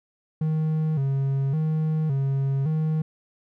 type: tone with vibrato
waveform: triangle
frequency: 146.3 Hz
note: D3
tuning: 6 cents flat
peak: -19 dBFS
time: 0.41-3.02 s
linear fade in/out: 5 ms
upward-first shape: square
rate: 0.89 Hz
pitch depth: 120 cents each way
effects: none